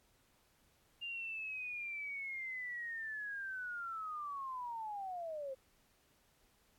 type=linear sweep; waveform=sine; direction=down; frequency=2811 to 517 Hz; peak=-40 dBFS; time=1.01-5.55 s; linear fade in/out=20 ms; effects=pink hiss -72 dBFS RMS until 6.78 s + AAC 64 kbps